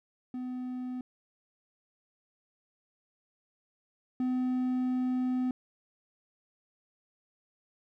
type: tone pair in turn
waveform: triangle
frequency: 252 / 253.6 Hz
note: B3 / B3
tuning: +35 / +46 cents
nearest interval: unison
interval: 11 cents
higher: second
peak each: -32 / -25 dBFS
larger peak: second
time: 0.34-1.01 / 4.2-5.51 s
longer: second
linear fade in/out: 2 ms
effects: none